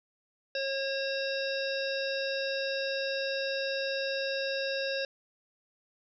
harmonic tone, 543 Hz, C#5, 36 cents flat, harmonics 1 / 3 / 5 / 7 / 9 / 10, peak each -32 / -37 / -39 / -40 / -42 / -42 dBFS, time 0.55-5.05 s, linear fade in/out 2 ms, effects none

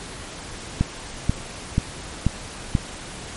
click train, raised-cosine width 5 ms, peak -5 dBFS, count 5, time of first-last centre 0.81-2.752 s, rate 2.06 Hz, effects pink hiss -36 dBFS RMS until 3.36 s + MP3 48 kbps

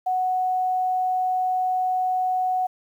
sine tone, 740 Hz, F#5, in tune, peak -20 dBFS, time 0.06-2.67 s, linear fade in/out 10 ms, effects 9-bit

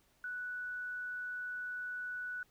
sine tone, 1480 Hz, F#6, in tune, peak -38 dBFS, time 0.24-2.43 s, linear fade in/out 2 ms, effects pink hiss -71 dBFS RMS until 2.5 s

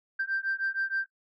sine beating tone pair, 1568 / 1574.4 Hz, G6 / G6, 0 / +7 cents, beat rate 6.4 Hz, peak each -30 dBFS, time 0.19-1.06 s, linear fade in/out 10 ms, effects noise-tail reverb RT60 0.1 s tail -18 dB re dry + tanh soft clip ceiling -22 dBFS

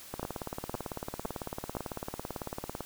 two click trains, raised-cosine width 1 ms, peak -21 / -19 dBFS, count 49 / 4, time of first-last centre 0.14-2.807 / 0.23-1.768 s, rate 18 / 1.95 Hz, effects white hiss -49 dBFS RMS until 2.85 s

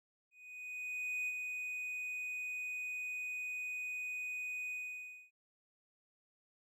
triangle tone with ADSR envelope, 2489 Hz, D#7, in tune, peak -33 dBFS, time 0.31-5.31 s, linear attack 970 ms, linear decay 35 ms, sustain -4 dB, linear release 590 ms, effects none

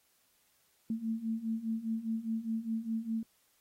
sine beating tone pair, 221.4 / 226.3 Hz, A3 / A3, +11 / +49 cents, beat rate 4.9 Hz, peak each -37 / -34 dBFS, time 0.9-3.23 s, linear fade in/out 2 ms, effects white hiss -71 dBFS RMS until 3.6 s + AAC 48 kbps

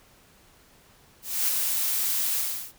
blue noise with ADSR envelope, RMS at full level -23 dBFS, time 1.22-2.73 s, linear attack 260 ms, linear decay 9 ms, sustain -3 dB, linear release 360 ms, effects pink hiss -57 dBFS RMS until 2.78 s

